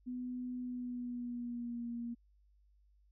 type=tone with pitch glide; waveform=sine; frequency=249.3 to 236.1 Hz; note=B3 to A#3; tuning=+16 to +22 cents; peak=-38 dBFS; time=0.06-2.15 s; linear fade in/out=20 ms; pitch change=-94 cents; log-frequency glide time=0.6-1.87 s; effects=added 50 Hz sine -65 dBFS peak until 3.11 s